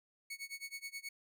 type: tone with tremolo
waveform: sawtooth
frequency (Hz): 2217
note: C#7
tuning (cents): 0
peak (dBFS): -37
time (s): 0.3-1.09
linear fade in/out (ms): 5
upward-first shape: sine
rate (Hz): 9.4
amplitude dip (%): 95
effects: none